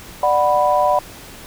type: chord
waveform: sine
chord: B minor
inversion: first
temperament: just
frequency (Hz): 592.7 / 740.8 / 987.8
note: D5 / F#5 / B5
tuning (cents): +16 / +2 / 0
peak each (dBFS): -17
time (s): 0.23-0.99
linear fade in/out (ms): 2
effects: pink hiss -38 dBFS RMS until 1.46 s